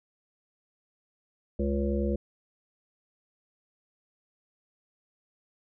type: harmonic tone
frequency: 69.8 Hz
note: C#2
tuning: 13 cents sharp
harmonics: 1 / 3 / 5 / 7 / 8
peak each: -29 / -30 / -33 / -34 / -36 dBFS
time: 1.59-2.16 s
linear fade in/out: 5 ms
effects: none